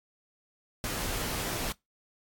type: noise with comb filter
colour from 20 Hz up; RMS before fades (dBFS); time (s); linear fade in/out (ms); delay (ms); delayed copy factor
pink; -33; 0.84-1.72; 0; 14; -0.5
effects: noise-tail reverb RT60 0.2 s tail -25 dB re dry + AAC 64 kbps